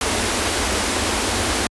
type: band-stop noise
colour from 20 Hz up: pink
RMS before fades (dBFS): -20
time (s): 0.01-1.67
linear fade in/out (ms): 2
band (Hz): 100 to 200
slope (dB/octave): 96
effects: high-pass 60 Hz 12 dB/octave + resampled to 24000 Hz